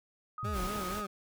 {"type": "tone", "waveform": "sine", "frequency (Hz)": 1251, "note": "D#6", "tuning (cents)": 9, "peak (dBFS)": -37, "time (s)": [0.38, 1.06], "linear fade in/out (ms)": 2}
{"type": "exponential sweep", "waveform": "sine", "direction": "down", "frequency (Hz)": [130, 32.02], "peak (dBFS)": -34, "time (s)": [0.43, 0.67], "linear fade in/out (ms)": 0}
{"type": "tone with vibrato", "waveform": "20% pulse", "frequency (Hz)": 196, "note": "G3", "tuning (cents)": 0, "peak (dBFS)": -33, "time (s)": [0.44, 1.07], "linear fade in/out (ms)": 10, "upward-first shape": "sine", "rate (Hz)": 4.1, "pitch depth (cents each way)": 140}
{"type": "noise", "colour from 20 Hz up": "pink", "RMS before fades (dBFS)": -41, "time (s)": [0.52, 1.03], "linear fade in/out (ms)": 50}
{"effects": []}